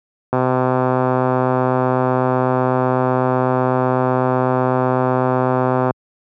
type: click train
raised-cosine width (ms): 1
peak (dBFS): -3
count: 715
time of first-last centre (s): 0.33-5.908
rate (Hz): 128
effects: high-pass 80 Hz 12 dB/octave